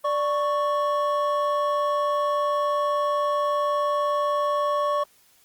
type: tone pair together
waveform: triangle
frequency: 587.8 / 1108.7 Hz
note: D5 / C#6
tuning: +1 / 0 cents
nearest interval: major seventh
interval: 1099 cents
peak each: -22 dBFS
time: 0.04-5.04 s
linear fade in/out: 10 ms
effects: white hiss -59 dBFS RMS until 5.44 s + Opus 24 kbps